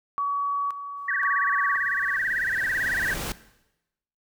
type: tone with tremolo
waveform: sine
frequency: 1133 Hz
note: C#6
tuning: 37 cents sharp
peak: -23 dBFS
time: 0.18-2.17 s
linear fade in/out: 0 ms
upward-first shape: square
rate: 0.95 Hz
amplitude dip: 65%
type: noise with exponential growth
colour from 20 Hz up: pink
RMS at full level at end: -30 dBFS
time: 0.97-3.32 s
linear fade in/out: 1 ms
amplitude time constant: 510 ms
type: tone with vibrato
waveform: sine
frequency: 1728 Hz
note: A6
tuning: 32 cents flat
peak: -23 dBFS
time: 1.08-3.14 s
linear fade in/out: 5 ms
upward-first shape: sine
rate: 18 Hz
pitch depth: 210 cents each way
effects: noise-tail reverb RT60 0.9 s tail -17 dB re dry